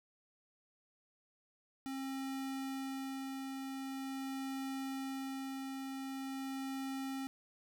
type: tone with tremolo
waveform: square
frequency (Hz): 268.3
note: C4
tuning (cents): +44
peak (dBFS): -39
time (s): 1.86-7.27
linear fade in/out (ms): 0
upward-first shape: sine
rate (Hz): 0.44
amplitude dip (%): 25
effects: none